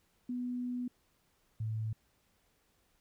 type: tone pair in turn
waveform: sine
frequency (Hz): 246.9 / 109.98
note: B3 / A2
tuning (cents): 0 / 0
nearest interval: octave + major second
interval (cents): 1400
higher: first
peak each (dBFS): -34 / -33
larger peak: second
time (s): 0.29-0.88 / 1.6-1.93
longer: first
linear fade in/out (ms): 5
effects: pink hiss -73 dBFS RMS until 3 s